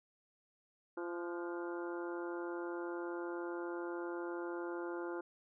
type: harmonic tone with a mistuned harmonic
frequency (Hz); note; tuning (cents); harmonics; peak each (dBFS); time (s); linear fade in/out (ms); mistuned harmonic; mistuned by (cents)
172.7; F3; -19; 2 / 3 / 4 / 5 / 6 / 7 / 8 / 9; -40 / -47 / -54 / -50 / -52 / -56 / -50 / -61; 0.97-5.21; 5; 8; +40
effects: none